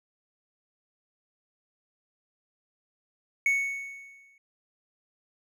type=tone with exponential decay; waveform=triangle; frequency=2217 Hz; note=C#7; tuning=in tune; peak=-18 dBFS; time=3.46-4.38 s; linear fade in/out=2 ms; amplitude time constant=200 ms; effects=none